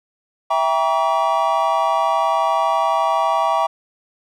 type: chord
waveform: triangle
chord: E diminished seventh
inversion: none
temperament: just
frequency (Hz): 659.3 / 791.1 / 949.3 / 1139.2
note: E5 / G5 / Bb5 / Db6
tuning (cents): 0 / +16 / +31 / +47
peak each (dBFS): -19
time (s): 0.5-3.67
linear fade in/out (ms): 10
effects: none